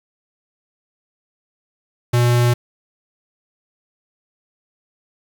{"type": "tone", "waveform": "square", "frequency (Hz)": 120.9, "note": "B2", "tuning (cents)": -36, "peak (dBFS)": -13, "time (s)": [2.13, 2.54], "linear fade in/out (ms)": 10, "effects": ["7-bit"]}